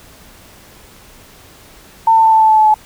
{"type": "tone with pitch steps", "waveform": "sine", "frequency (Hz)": [901, 894.8, 888.6, 882.5, 876.4, 870.3, 864.3, 858.3], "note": ["A5", "A5", "A5", "A5", "A5", "A5", "A5", "A5"], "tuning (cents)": [41, 29, 17, 5, -7, -19, -31, -43], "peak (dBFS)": -6, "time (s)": [2.07, 2.742], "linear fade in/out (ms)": 5, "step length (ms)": 84, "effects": ["pink hiss -42 dBFS RMS until 2.85 s"]}